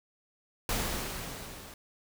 pink noise with level ramp, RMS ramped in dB -30 to -48 dBFS, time 0.69-1.74 s, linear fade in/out 2 ms, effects none

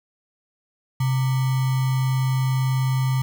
sine tone with sample-and-hold, 130.81 Hz, C3, in tune, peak -18 dBFS, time 1-3.22 s, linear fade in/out 5 ms, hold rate 1050 Hz, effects none

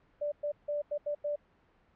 sine tone bursts at uneven times, 587.3 Hz, D5, in tune, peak -30 dBFS, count 6, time 0.21-0.32 / 0.43-0.52 / 0.68-0.82 / 0.91-0.98 / 1.06-1.15 / 1.24-1.36 s, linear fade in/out 10 ms, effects pink hiss -67 dBFS RMS until 1.95 s + low-pass 2000 Hz 12 dB/octave

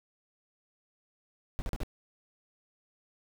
brown noise bursts, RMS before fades -32 dBFS, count 4, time 1.59-1.833 s, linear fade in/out 0 ms, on 30 ms, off 41 ms, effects none

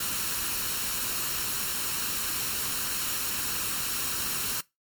white noise with comb filter, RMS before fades -30 dBFS, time 0-4.61 s, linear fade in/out 5 ms, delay 0.72 ms, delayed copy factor +0.5, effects noise-tail reverb RT60 0.2 s tail -21 dB re dry + MP3 96 kbps

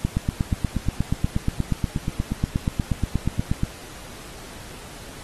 click train, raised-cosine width 5 ms, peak -8 dBFS, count 31, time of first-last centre 0.05-3.634 s, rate 8.37 Hz, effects pink hiss -41 dBFS RMS until 5.23 s + AAC 32 kbps

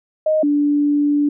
sine tone pair in turn, 622.3 / 291.2 Hz, D#5 / D4, 0 / -15 cents, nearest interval octave + minor second, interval 1315 cents, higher first, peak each -13 dBFS, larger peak neither, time 0.26-0.43 / 0.43-1.29 s, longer second, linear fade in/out 5 ms, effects none

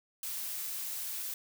blue noise, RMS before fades -38 dBFS, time 0.23-1.34 s, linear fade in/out 2 ms, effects none

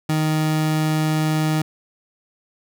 30% pulse tone, 155.56 Hz, D#3, in tune, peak -15 dBFS, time 0.09-1.62 s, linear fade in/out 5 ms, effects none

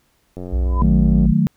click train, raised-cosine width 2 ms, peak -18 dBFS, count 81, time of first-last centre 0.37-1.255 s, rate 90.4 Hz
sine tone with pitch glide, 61.74 to 55.32 Hz, B1 to A1, 0 to +10 cents, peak -15 dBFS, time 0.52-1.33 s, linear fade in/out 20 ms, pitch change -190 cents, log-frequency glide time 0.7-1.06 s
sine tone with exponential growth, 1005 Hz, B5, 30 cents sharp, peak -17 dBFS, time 0.64-0.82 s, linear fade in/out 5 ms, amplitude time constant 37 ms
sine chord, D# diminished, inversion none, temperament equal with one note detuned, 155.56 / 185 / 218.4 Hz, D#3 / F#3 / A3, 0 / 0 / -13 cents, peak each -17 dBFS, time 0.82-1.47 s, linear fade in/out 0 ms
effects pink hiss -62 dBFS RMS until 1.56 s

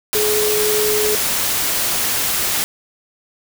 sine tone in noise, 423.8 Hz, G#4, 35 cents sharp, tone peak -17 dBFS, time 0.15-1.15 s, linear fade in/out 0 ms, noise white, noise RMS -19 dBFS, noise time 0.13-2.64 s, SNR -1 dB, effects none

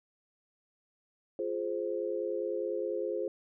sine chord, F minor, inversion none, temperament just, 349.2 / 419.1 / 523.8 Hz, F4 / Ab4 / C5, 0 / +16 / +2 cents, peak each -36 / -35 / -35 dBFS, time 1.39-3.28 s, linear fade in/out 2 ms, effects none

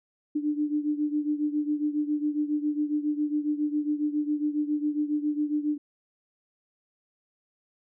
sine beating tone pair, 296.2 / 303.5 Hz, D4 / D#4, +15 / -43 cents, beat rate 7.3 Hz, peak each -26 / -30 dBFS, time 0.35-5.78 s, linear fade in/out 10 ms, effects none

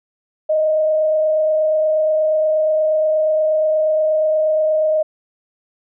sine tone with frequency modulation, 622.3 Hz, D#5, in tune, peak -13 dBFS, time 0.49-5.03 s, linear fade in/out 10 ms, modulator 28.4 Hz, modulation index 0.31, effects none

